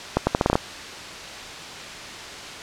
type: accelerating click train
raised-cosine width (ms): 1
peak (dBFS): -3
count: 8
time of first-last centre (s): 0.17-0.555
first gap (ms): 100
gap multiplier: 0.79
effects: white hiss -35 dBFS RMS until 2.62 s + low-pass 5000 Hz 12 dB/octave